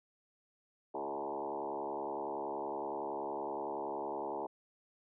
sine tone with frequency modulation, 633 Hz, D#5, 30 cents sharp, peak -36 dBFS, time 0.94-4.47 s, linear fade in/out 10 ms, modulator 70.7 Hz, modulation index 4.5, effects none

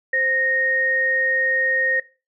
sine tone pair together, 521.4 / 1858 Hz, C5 / A#6, -6 / -6 cents, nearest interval octave + minor seventh, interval 2200 cents, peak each -27 / -18 dBFS, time 0.13-2 s, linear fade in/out 5 ms, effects noise-tail reverb RT60 0.3 s tail -17 dB re dry

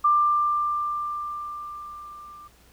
sine tone with level ramp, 1187 Hz, D6, 18 cents sharp, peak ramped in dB -15 to -42 dBFS, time 0.04-2.48 s, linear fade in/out 10 ms, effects added 60 Hz sine -57 dBFS peak until 2.72 s + pink hiss -57 dBFS RMS until 2.72 s

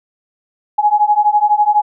sine beating tone pair, 830.6 / 842.6 Hz, G#5 / G#5, 0 / +25 cents, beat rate 12 Hz, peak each -13 / -12 dBFS, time 0.78-1.82 s, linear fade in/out 10 ms, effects none

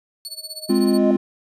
sawtooth tone with tremolo, 4435 Hz, C#8, in tune, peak -25 dBFS, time 0.25-0.98 s, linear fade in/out 0 ms, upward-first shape sine, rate 16 Hz, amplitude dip 90%
sine tone with exponential growth, 622.3 Hz, D#5, in tune, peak -17 dBFS, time 0.28-1.11 s, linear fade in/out 2 ms, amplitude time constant 180 ms
triangle chord, F minor, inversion first, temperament equal, 207.7 / 261.6 / 349.2 Hz, Ab3 / C4 / F4, 0 / 0 / 0 cents, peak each -17 dBFS, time 0.69-1.17 s, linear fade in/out 10 ms
effects resampled to 32000 Hz

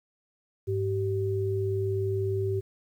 sine tone pair together, 102.16 / 385.7 Hz, G#2 / G4, -28 / -28 cents, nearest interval octave + major seventh, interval 2300 cents, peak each -28 dBFS, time 0.67-2.61 s, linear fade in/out 20 ms, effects 10-bit

